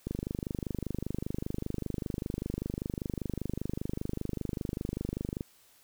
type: click train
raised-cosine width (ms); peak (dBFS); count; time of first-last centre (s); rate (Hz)
3; -20; 135; 0.07-5.409; 25.1
effects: white hiss -62 dBFS RMS until 5.83 s